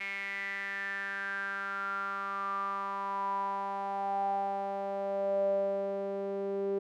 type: tone with band-pass filter sweep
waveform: sawtooth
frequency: 197.5 Hz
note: G3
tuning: 13 cents sharp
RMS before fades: -34 dBFS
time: 0-6.79 s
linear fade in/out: 10 ms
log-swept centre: 2200 to 430 Hz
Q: 9.5
effects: none